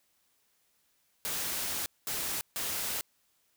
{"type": "noise bursts at uneven times", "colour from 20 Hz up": "white", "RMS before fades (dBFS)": -34, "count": 3, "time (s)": [[1.25, 1.86], [2.07, 2.41], [2.56, 3.01]], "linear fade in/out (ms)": 0, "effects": ["white hiss -72 dBFS RMS until 3.56 s"]}